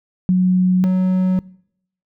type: tone pair in turn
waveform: sine / triangle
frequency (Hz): 183.4 / 185.42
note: F#3 / F#3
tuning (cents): -15 / +4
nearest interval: unison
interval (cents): 19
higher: second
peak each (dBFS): -11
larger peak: neither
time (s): 0.29-0.84 / 0.84-1.39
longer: neither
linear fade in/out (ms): 0
effects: noise-tail reverb RT60 0.7 s tail -23 dB re dry